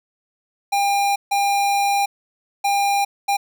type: tone bursts at uneven times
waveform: square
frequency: 802 Hz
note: G5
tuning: 39 cents sharp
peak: -17 dBFS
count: 4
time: 0.72-1.16 / 1.31-2.06 / 2.64-3.05 / 3.28-3.37 s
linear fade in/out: 10 ms
effects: none